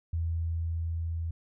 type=tone with level ramp; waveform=sine; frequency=82.8 Hz; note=E2; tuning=8 cents sharp; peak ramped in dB=-27 to -30 dBFS; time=0.13-1.31 s; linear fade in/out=5 ms; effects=none